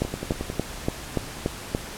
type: two click trains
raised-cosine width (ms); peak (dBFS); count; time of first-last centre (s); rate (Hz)
2; -9 / -15; 7 / 6; 0.02-1.749 / 0.05-0.5; 3.47 / 11.1
effects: pink hiss -37 dBFS RMS until 1.97 s + low-pass 12000 Hz 12 dB/octave